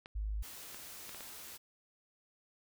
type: clicks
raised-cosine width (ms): 0.3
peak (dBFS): -31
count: 5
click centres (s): 0.059 / 0.745 / 1.093 / 1.147 / 1.207
type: tone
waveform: sine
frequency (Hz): 52.3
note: G#1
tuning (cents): +13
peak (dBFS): -34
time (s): 0.15-0.43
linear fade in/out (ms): 10
type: noise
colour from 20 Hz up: white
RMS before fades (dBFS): -49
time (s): 0.42-1.58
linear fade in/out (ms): 20
effects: none